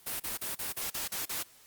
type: noise bursts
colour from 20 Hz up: white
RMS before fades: -35 dBFS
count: 8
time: 0.06-1.432 s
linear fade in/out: 10 ms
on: 140 ms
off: 36 ms
effects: white hiss -58 dBFS RMS until 1.66 s + Opus 32 kbps